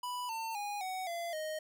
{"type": "tone with pitch steps", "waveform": "square", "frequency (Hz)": [987.8, 900.6, 821.1, 748.6, 682.5, 622.3], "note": ["B5", "A5", "G#5", "F#5", "F5", "D#5"], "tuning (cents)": [0, 40, -20, 20, -40, 0], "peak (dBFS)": -37, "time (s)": [0.03, 1.59], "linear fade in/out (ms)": 5, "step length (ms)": 260, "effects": ["13-bit"]}